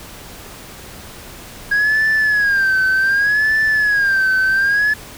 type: tone with vibrato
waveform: sine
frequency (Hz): 1640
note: G#6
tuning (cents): -22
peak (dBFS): -10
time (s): 1.71-4.94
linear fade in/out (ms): 10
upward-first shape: sine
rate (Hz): 0.66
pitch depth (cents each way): 120
effects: tanh soft clip ceiling -11 dBFS + pink hiss -36 dBFS RMS until 5.17 s